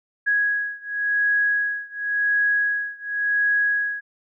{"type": "beating tone pair", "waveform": "sine", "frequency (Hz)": [1661.2, 1662.12], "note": ["G#6", "G#6"], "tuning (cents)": [0, 1], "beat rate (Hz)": 0.92, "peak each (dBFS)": [-22, -23], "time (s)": [0.26, 4.01], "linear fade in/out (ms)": 20, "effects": []}